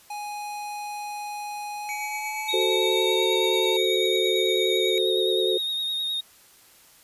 square tone with pitch glide, 830.6 to 900.6 Hz, G#5 to A5, 0 to +40 cents, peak -32 dBFS, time 0.1-3.77 s, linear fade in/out 5 ms, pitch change +140 cents, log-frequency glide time 1.76-3.27 s
square tone with tremolo, 2264 Hz, C#7, 36 cents sharp, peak -30 dBFS, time 1.89-4.98 s, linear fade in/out 0 ms, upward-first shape triangle, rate 8.5 Hz, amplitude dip 50%
triangle tone with vibrato, 3729 Hz, A#7, in tune, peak -24 dBFS, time 2.48-6.21 s, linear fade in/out 10 ms, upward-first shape sine, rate 9.7 Hz, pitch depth 28 cents each way
sine chord, F# diminished, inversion none, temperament equal, 370 / 440 / 523.3 Hz, F#4 / A4 / C5, 0 / 0 / 0 cents, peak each -24 / -26 / -29 dBFS, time 2.53-5.58 s, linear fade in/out 10 ms
effects white hiss -54 dBFS RMS until 7.03 s + resampled to 32000 Hz

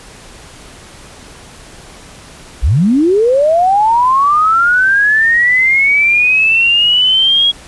sine linear sweep, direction up, 43.65 to 3327 Hz, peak -7 dBFS, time 2.62-7.52 s, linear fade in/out 20 ms, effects pink hiss -36 dBFS RMS until 7.67 s + resampled to 24000 Hz

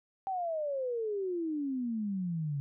sine exponential sweep, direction down, 784 to 138.2 Hz, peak -31 dBFS, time 0.27-2.6 s, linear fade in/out 0 ms, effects none

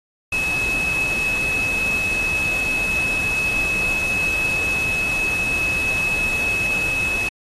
sine tone in noise, 2577 Hz, E7, 40 cents flat, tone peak -19 dBFS, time 0.32-7.29 s, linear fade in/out 5 ms, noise pink, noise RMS -30 dBFS, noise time 0.32-7.29 s, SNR +8 dB, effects AAC 32 kbps

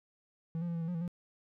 triangle tone with pitch steps, 163.7 / 173.3 / 169.5 / 166.7 / 163.6 / 177.8 / 164.9 / 175.3 Hz, E3 / F3 / E3 / E3 / E3 / F3 / E3 / F3, -12 / -13 / +49 / +20 / -13 / +31 / +1 / +7 cents, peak -31 dBFS, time 0.55-1.078 s, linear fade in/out 0 ms, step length 66 ms, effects none

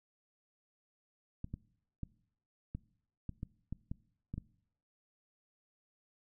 clicks, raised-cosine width 5 ms, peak -27 dBFS, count 10, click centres 1.444 / 1.54 / 2.033 / 2.75 / 3.293 / 3.431 / 3.726 / 3.915 / 4.34 / 4.38 s, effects noise-tail reverb RT60 0.7 s tail -22 dB re dry

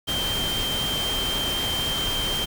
sine tone in noise, 3148 Hz, G7, 7 cents sharp, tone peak -25 dBFS, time 0.07-2.46 s, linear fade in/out 20 ms, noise pink, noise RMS -29 dBFS, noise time 0.07-2.46 s, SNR +1 dB, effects none

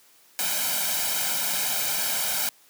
white noise with comb filter, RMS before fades -26 dBFS, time 0.39-2.49 s, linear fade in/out 0 ms, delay 1.3 ms, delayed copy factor +0.8, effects white hiss -57 dBFS RMS until 2.69 s + high-pass 200 Hz 12 dB/octave

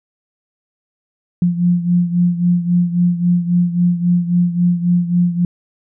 sine beating tone pair, 174.61 / 178.31 Hz, F3 / F3, 0 / +36 cents, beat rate 3.7 Hz, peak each -13 / -18 dBFS, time 1.42-5.45 s, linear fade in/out 2 ms, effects none

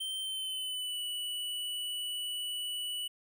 square tone with pitch glide, 3117 to 2956 Hz, G7 to F#7, -11 to -2 cents, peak -35 dBFS, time 0-3.08 s, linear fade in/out 10 ms, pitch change -91 cents, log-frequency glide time 0.21-1 s, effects none

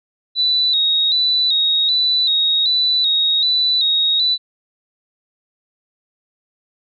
sine tone with vibrato, 3869 Hz, B7, 36 cents flat, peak -13 dBFS, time 0.35-4.38 s, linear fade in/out 50 ms, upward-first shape square, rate 1.3 Hz, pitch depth 48 cents each way, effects none

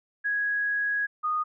sine tone pair in turn, 1661.2 / 1234.5 Hz, G#6 / D#6, 0 / -14 cents, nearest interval perfect fourth, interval 514 cents, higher first, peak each -24 dBFS, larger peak neither, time 0.24-1.07 / 1.23-1.44 s, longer first, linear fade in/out 20 ms, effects none

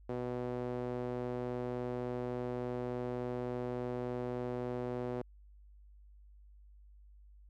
sawtooth tone with band-pass filter, 123.47 Hz, B2, in tune, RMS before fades -38 dBFS, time 0.09-5.22 s, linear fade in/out 5 ms, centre 450 Hz, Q 1.4, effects added 50 Hz sine -55 dBFS peak until 7.49 s

